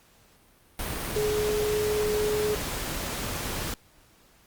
sine tone in noise, 422.7 Hz, G#4, 31 cents sharp, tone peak -24 dBFS, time 1.16-2.55 s, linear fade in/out 2 ms, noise pink, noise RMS -32 dBFS, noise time 0.79-3.74 s, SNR +5 dB, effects pink hiss -59 dBFS RMS until 4.46 s + Opus 48 kbps

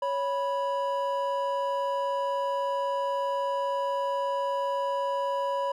triangle tone pair together, 556 / 983.8 Hz, C#5 / B5, +5 / -7 cents, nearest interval minor seventh, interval 988 cents, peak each -27 dBFS, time 0.02-5.72 s, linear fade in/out 5 ms, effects none

